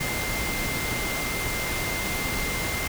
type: tone in noise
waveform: sine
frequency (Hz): 2093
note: C7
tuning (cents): 0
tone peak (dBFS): -31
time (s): 0-2.88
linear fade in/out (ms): 10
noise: pink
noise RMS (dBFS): -29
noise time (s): 0-2.88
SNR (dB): -5
effects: none